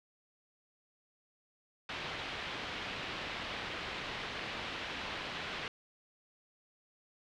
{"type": "low-pass noise", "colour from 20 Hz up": "white", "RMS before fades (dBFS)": -41, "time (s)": [1.89, 5.68], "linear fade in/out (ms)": 2, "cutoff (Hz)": 3500, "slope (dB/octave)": 24, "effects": []}